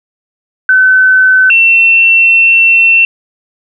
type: tone pair in turn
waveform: sine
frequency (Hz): 1519 / 2701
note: F#6 / E7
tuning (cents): +45 / +42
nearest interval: minor seventh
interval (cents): 997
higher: second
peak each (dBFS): -3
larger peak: neither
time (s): 0.69-1.5 / 1.5-3.05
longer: second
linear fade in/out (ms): 2
effects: none